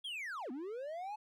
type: linear two-way sweep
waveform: triangle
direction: down then up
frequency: 3374 to 234.7 to 867 Hz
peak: -38 dBFS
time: 0.04-1.16 s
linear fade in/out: 10 ms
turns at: 0.51 s
effects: none